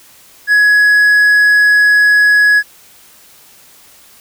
triangle tone, 1678 Hz, G#6, 17 cents sharp, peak -4 dBFS, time 0.47-2.63 s, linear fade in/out 50 ms, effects white hiss -43 dBFS RMS until 4.2 s

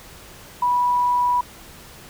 sine tone, 980 Hz, B5, 14 cents flat, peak -16 dBFS, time 0.62-1.41 s, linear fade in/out 5 ms, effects pink hiss -43 dBFS RMS until 2.09 s

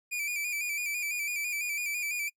45% pulse tone with vibrato, 2379 Hz, D7, 22 cents sharp, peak -30 dBFS, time 0.11-2.3 s, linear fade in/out 20 ms, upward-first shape square, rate 6 Hz, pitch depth 47 cents each way, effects noise-tail reverb RT60 0.1 s tail -26 dB re dry

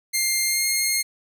10% pulse tone with pitch glide, 2109 to 2136 Hz, C7 to C7, +13 to +35 cents, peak -11 dBFS, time 0.13-1.03 s, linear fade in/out 20 ms, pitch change +22 cents, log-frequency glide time 0.45-0.66 s, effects none

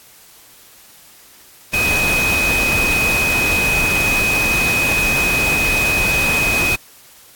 sine tone in noise, 2513 Hz, D#7, 17 cents sharp, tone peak -15 dBFS, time 1.73-6.76 s, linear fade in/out 10 ms, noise pink, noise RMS -21 dBFS, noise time 1.73-6.76 s, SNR +3 dB, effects white hiss -45 dBFS RMS until 7.35 s + AAC 64 kbps

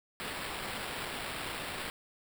white noise with sample-and-hold, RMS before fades -39 dBFS, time 0.2-1.9 s, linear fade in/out 0 ms, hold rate 6300 Hz, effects none

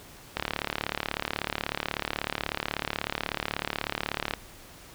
click train, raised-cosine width 0.3 ms, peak -11 dBFS, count 145, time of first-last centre 0.37-4.337 s, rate 36.3 Hz, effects pink hiss -49 dBFS RMS until 4.94 s

